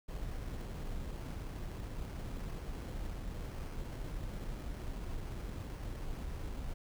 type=noise with sample-and-hold; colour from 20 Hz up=brown; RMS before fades=-41 dBFS; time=0.08-6.74 s; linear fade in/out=10 ms; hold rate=3675 Hz; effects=none